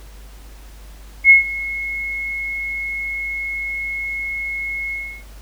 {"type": "tone with ADSR envelope", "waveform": "sine", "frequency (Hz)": 2173, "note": "C#7", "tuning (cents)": -35, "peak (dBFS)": -3, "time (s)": [1.24, 5.24], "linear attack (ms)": 60, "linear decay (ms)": 130, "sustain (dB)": -19, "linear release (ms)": 320, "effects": ["added 50 Hz sine -37 dBFS peak until 5.41 s", "pink hiss -47 dBFS RMS until 5.41 s"]}